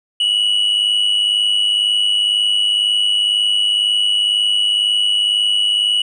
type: tone with amplitude modulation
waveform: triangle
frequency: 2933 Hz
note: F#7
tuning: 16 cents flat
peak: -9 dBFS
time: 0.2-6.02 s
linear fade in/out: 5 ms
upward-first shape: sine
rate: 102 Hz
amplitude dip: 55%
effects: resampled to 22050 Hz